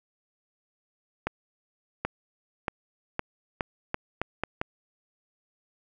accelerating click train, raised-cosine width 0.5 ms, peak -12 dBFS, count 9, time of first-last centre 1.27-4.615 s, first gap 780 ms, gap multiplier 0.81, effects none

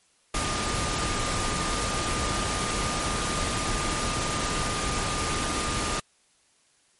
sine tone in noise, 1212 Hz, D#6, 46 cents flat, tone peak -33 dBFS, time 0.34-6 s, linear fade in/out 5 ms, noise pink, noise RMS -28 dBFS, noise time 0.34-6 s, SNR -8 dB, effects white hiss -64 dBFS RMS until 6.99 s + MP3 48 kbps

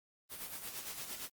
white noise with tremolo, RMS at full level -42 dBFS, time 0.29-1.3 s, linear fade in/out 50 ms, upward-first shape sine, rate 8.7 Hz, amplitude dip 55%, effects Opus 32 kbps

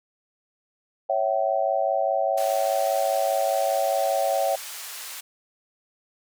sine chord, C# diminished, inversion none, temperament equal with one note detuned, 554.4 / 659.3 / 764.3 Hz, C#5 / E5 / G5, 0 / 0 / -44 cents, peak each -25 dBFS, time 1.09-4.56 s, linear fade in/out 10 ms
white band-pass noise, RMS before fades -37 dBFS, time 2.37-5.21 s, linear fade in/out 10 ms, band 840 to 14000 Hz, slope 12 dB/octave
effects none

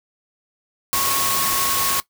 sine tone in noise, 1098 Hz, C#6, 17 cents flat, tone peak -25 dBFS, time 0.93-2 s, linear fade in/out 0 ms, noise white, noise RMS -21 dBFS, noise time 0.93-2 s, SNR -7 dB, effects noise-tail reverb RT60 0.1 s tail -18 dB re dry

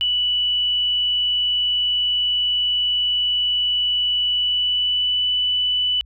sine tone with pitch glide, 2960 to 2981 Hz, F#7 to F#7, 0 to +12 cents, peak -17 dBFS, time 0.01-6.01 s, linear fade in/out 0 ms, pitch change +12 cents, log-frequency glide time 4.35-5.24 s, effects added 60 Hz sine -44 dBFS peak until 6.05 s

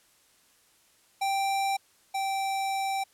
square tone pair in turn, 784 / 779 Hz, G5 / G5, 0 / -11 cents, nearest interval unison, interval 11 cents, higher first, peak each -26 / -28 dBFS, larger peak first, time 1.21-1.77 / 2.14-3.04 s, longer second, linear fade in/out 10 ms, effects white hiss -63 dBFS RMS until 3.13 s + low-pass 12000 Hz 12 dB/octave

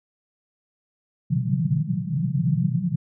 pink band-pass noise, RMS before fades -23 dBFS, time 1.3-2.96 s, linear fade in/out 10 ms, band 120 to 190 Hz, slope 96 dB/octave, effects none

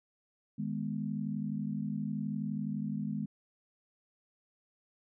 sine chord, G# minor, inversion second, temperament equal, 155.56 / 207.7 / 246.9 Hz, D#3 / G#3 / B3, 0 / 0 / 0 cents, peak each -38 / -35 / -39 dBFS, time 0.58-3.26 s, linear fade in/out 10 ms, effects none

